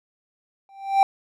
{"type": "tone with exponential growth", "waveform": "triangle", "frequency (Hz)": 784, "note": "G5", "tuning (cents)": 0, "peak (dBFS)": -8, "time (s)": [0.69, 1.03], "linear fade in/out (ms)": 1, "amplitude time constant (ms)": 72, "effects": []}